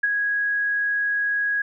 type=tone with ADSR envelope; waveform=sine; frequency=1657 Hz; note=G#6; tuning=4 cents flat; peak=-15 dBFS; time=0.03-1.62 s; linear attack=9 ms; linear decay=25 ms; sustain=-5 dB; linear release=5 ms; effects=none